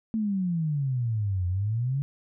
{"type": "exponential two-way sweep", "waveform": "sine", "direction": "down then up", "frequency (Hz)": [226, 87.8, 144.1], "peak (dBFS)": -24, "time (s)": [0.14, 2.02], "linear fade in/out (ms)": 0, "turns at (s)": 1.47, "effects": []}